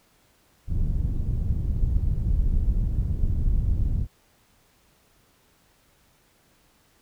pink low-pass noise, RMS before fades -23 dBFS, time 0.67-4.07 s, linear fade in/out 50 ms, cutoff 100 Hz, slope 12 dB/octave, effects pink hiss -62 dBFS RMS until 7.01 s

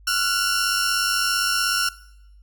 sawtooth tone cluster, 1369 / 1466 / 5440 Hz, F6 / F#6 / F8, -35 / -16 / -46 cents, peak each -21 dBFS, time 0.07-1.89 s, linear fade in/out 5 ms, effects noise-tail reverb RT60 0.8 s tail -20 dB re dry + added 50 Hz sine -46 dBFS peak until 2.42 s

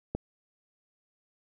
click, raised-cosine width 2 ms, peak -17 dBFS, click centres 0.15 s, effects none

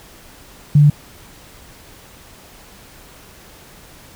sine tone, 146.83 Hz, D3, in tune, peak -6 dBFS, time 0.75-0.9 s, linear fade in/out 5 ms, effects pink hiss -43 dBFS RMS until 4.15 s

